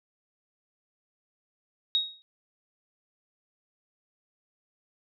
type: tone with exponential decay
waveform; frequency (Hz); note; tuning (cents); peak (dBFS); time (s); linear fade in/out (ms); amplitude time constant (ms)
sine; 3769; A#7; +18; -19; 1.95-2.22; 0; 58
effects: none